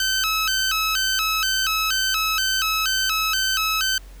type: tone with vibrato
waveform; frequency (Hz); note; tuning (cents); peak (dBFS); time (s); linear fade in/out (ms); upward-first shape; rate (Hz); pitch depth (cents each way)
15% pulse; 1410; F6; +16; -13; 0-3.98; 2; square; 2.1; 150
effects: added 46 Hz sine -39 dBFS peak until 4.2 s + pink hiss -51 dBFS RMS until 4.2 s